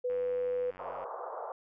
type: tone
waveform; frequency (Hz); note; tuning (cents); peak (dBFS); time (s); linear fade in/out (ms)
sine; 496.3; B4; +8; -29; 0.04-0.71; 10
type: click train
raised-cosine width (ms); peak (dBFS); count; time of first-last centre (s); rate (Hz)
0.5; -36; 88; 0.1-1.04; 92.6
type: band-pass noise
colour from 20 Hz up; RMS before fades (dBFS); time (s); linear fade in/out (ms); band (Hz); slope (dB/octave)
pink; -40; 0.79-1.52; 2; 470 to 1200; 48
effects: none